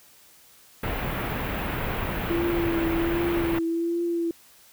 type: band-stop noise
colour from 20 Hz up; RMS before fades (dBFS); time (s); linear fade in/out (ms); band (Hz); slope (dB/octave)
pink; -29; 0.83-3.59; 5; 2800 to 16000; 24
type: tone with vibrato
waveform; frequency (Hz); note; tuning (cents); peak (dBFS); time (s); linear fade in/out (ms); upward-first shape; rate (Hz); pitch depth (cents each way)
sine; 336.9; E4; +38; -23; 2.3-4.31; 2; triangle; 1.3; 37
effects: white hiss -54 dBFS RMS until 4.72 s